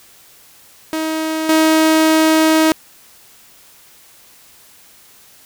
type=tone with level steps; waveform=sawtooth; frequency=316.8 Hz; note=D#4; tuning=31 cents sharp; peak=-14 / -6 dBFS; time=0.93-2.72 s; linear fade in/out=0 ms; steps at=1.49 s; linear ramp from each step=2 ms; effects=white hiss -46 dBFS RMS until 5.45 s